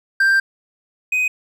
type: tone pair in turn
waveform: triangle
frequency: 1578 / 2505 Hz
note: G6 / D#7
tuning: +11 / +11 cents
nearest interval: minor sixth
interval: 800 cents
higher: second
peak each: -10 / -14 dBFS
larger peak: first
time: 0.2-0.4 / 1.12-1.28 s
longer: first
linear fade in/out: 5 ms
effects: none